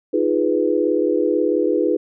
sine chord, F half-diminished seventh, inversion third, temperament equal, 311.1 / 349.2 / 415.3 / 493.9 Hz, Eb4 / F4 / Ab4 / Cb5, 0 / 0 / 0 / 0 cents, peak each -21 dBFS, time 0.13-1.97 s, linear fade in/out 10 ms, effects none

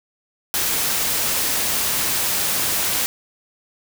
white noise, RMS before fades -21 dBFS, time 0.54-3.06 s, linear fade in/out 0 ms, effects none

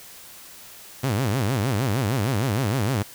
sawtooth tone with vibrato, 116.54 Hz, A#2, in tune, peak -17 dBFS, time 1.03-3.03 s, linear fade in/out 10 ms, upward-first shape sine, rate 6.5 Hz, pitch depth 300 cents each way, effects white hiss -44 dBFS RMS until 3.14 s

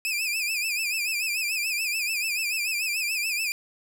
sawtooth tone with vibrato, 2500 Hz, D#7, 8 cents sharp, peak -22 dBFS, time 0.05-3.52 s, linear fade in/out 0 ms, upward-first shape sine, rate 6.9 Hz, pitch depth 110 cents each way, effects none

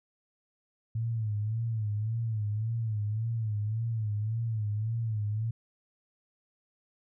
sine tone with vibrato, 109.7 Hz, A2, 5 cents flat, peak -28 dBFS, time 0.95-5.51 s, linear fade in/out 5 ms, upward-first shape sine, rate 1.8 Hz, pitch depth 93 cents each way, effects none

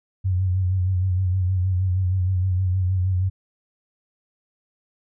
sine tone with vibrato, 92.5 Hz, F#2, in tune, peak -18 dBFS, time 0.24-3.3 s, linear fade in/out 20 ms, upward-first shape sine, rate 6.4 Hz, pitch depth 52 cents each way, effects none

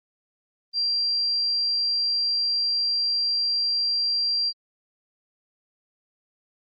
sine tone, 4737 Hz, D8, 14 cents sharp, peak -21 dBFS, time 0.73-4.53 s, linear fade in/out 50 ms, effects Opus 32 kbps

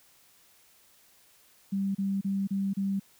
sine tone bursts, 196 Hz, G3, in tune, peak -26 dBFS, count 5, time 1.72-2.998 s, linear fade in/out 10 ms, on 230 ms, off 32 ms, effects white hiss -61 dBFS RMS until 3.19 s

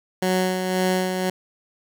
15% pulse tone with tremolo, 185 Hz, F#3, in tune, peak -12 dBFS, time 0.22-1.3 s, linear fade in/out 5 ms, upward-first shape sine, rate 1.9 Hz, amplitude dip 45%, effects none

